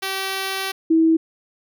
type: tone pair in turn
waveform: 5% pulse / sine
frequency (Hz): 385.2 / 323.9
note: G4 / E4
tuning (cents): -30 / -30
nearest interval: minor third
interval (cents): 300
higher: first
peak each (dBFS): -12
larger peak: neither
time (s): 0.02-0.72 / 0.9-1.17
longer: first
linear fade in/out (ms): 10
effects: none